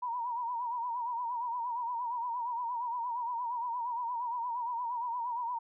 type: tone with vibrato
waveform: sine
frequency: 957 Hz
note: A#5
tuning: 45 cents sharp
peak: -32 dBFS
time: 0.02-5.59 s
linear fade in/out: 10 ms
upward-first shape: sine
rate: 8.6 Hz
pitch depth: 78 cents each way
effects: none